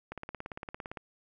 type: click train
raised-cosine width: 0.5 ms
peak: -24 dBFS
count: 16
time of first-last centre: 0.12-0.972 s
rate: 17.6 Hz
effects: none